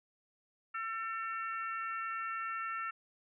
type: harmonic tone with a mistuned harmonic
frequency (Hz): 448.3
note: A4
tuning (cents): +32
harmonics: 3 / 4 / 5 / 6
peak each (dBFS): -37 / -43 / -48 / -48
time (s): 0.74-2.91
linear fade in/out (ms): 10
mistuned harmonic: 6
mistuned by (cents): +21
effects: none